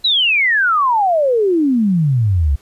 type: exponential sweep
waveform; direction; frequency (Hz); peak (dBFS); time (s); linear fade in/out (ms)
sine; down; 4036 to 65.41; -11; 0.04-2.56; 10
effects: pink hiss -52 dBFS RMS until 2.61 s + resampled to 32000 Hz